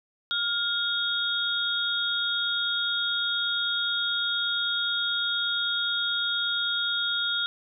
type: tone cluster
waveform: sine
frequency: 1410 / 3334 / 3705 Hz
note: F6 / G#7 / A#7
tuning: +16 / +6 / -11 cents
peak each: -29 dBFS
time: 0.31-7.46 s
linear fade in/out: 0 ms
effects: none